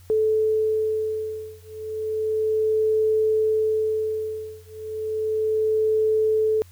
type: beating tone pair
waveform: sine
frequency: 434.9 / 435.23 Hz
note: A4 / A4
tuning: -20 / -19 cents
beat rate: 0.33 Hz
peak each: -23 dBFS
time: 0.1-6.62 s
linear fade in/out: 0 ms
effects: added 89 Hz sine -46 dBFS peak until 6.71 s + white hiss -56 dBFS RMS until 6.71 s